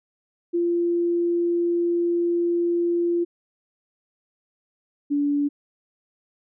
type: tone pair in turn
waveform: sine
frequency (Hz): 344.5 / 288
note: F4 / D4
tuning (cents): -24 / -34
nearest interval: minor third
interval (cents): 310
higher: first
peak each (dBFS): -19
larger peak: neither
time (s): 0.53-3.25 / 5.1-5.49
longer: first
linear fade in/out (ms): 20
effects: none